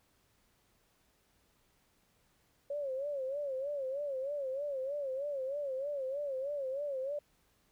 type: tone with vibrato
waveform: sine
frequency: 552 Hz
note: C#5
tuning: 7 cents flat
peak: -34 dBFS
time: 2.7-7.19 s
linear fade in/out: 5 ms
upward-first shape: sine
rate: 3.2 Hz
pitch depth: 110 cents each way
effects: pink hiss -72 dBFS RMS until 7.71 s